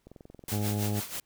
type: click train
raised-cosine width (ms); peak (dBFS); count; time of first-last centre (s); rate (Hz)
2; -34; 10; 0.07-0.485; 21.7
type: noise with tremolo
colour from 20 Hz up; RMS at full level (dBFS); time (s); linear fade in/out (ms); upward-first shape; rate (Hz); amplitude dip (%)
white; -35; 0.48-1.2; 2; sine; 6.2; 70
type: harmonic tone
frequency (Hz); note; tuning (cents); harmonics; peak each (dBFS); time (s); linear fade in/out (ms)
103.83; G#2; 0; 1 / 2 / 3 / 4 / 5 / 6 / 7 / 8; -29 / -33 / -39 / -40 / -45 / -46 / -46 / -45; 0.51-1.01; 20
effects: pink hiss -73 dBFS RMS until 1.25 s